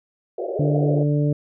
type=band-pass noise; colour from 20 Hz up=pink; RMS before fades=-27 dBFS; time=0.38-1.03 s; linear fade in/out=2 ms; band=350 to 700 Hz; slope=96 dB/octave
type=harmonic tone; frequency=146.83 Hz; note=D3; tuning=in tune; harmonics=1 / 2 / 3 / 4; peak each=-18 / -24 / -28 / -30 dBFS; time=0.59-1.33 s; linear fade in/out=5 ms
effects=none